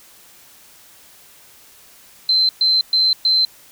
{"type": "tone bursts", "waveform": "sine", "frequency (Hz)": 4092, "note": "C8", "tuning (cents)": -39, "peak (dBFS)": -12, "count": 4, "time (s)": [2.29, 3.45], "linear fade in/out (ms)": 2, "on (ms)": 200, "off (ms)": 120, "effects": ["white hiss -47 dBFS RMS until 3.71 s"]}